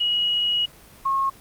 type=tone pair in turn; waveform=sine; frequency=2904 / 1084.6 Hz; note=F#7 / C#6; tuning=-33 / -38 cents; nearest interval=octave + perfect fourth; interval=1705 cents; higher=first; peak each=-19 dBFS; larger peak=neither; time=0-0.66 / 1.05-1.3 s; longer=first; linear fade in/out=10 ms; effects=pink hiss -48 dBFS RMS until 1.4 s + Opus 24 kbps